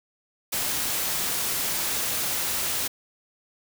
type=noise; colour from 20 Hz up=white; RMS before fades=-27 dBFS; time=0.52-2.88 s; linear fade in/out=10 ms; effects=none